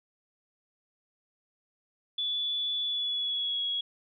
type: tone with pitch glide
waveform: sine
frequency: 3449 to 3330 Hz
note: A7 to G#7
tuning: -35 to +4 cents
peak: -28 dBFS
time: 2.18-3.81 s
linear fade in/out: 5 ms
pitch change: -61 cents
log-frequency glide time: 2.82-3.63 s
effects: none